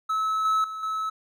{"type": "tone with level steps", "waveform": "triangle", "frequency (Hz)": 1297, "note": "E6", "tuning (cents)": -28, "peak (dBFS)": [-21, -18, -30, -24], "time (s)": [0.09, 1.1], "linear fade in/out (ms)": 10, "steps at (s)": [0.45, 0.64, 0.83], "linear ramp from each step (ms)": 2, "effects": []}